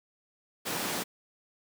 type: high-pass noise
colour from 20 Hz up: pink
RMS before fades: -33 dBFS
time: 0.65-1.04 s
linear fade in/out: 20 ms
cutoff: 220 Hz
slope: 12 dB/octave
effects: none